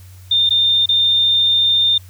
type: tone with dropouts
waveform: sine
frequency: 3617 Hz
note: A7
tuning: 47 cents sharp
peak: -11 dBFS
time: 0.31-1.98 s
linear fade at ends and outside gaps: 5 ms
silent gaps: 0.493-0.506 / 0.859-0.889 s
effects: added 92 Hz sine -37 dBFS peak until 2.09 s + white hiss -49 dBFS RMS until 2.09 s